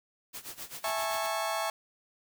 white noise with tremolo, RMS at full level -40 dBFS, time 0.33-1.28 s, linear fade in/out 20 ms, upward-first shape sine, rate 7.7 Hz, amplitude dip 85%
35% pulse chord, A major seventh, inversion second, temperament just, 660 / 825 / 880 / 1100 Hz, E5 / G#5 / A5 / C#6, +2 / -12 / 0 / -14 cents, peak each -32 / -35 / -36 / -34 dBFS, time 0.84-1.7 s, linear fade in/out 2 ms
effects none

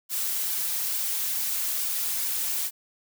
blue noise with flanger, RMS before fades -28 dBFS, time 0.09-2.71 s, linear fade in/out 50 ms, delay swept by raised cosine 1.5 to 5.5 ms, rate 2.3 Hz, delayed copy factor -0.55, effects none

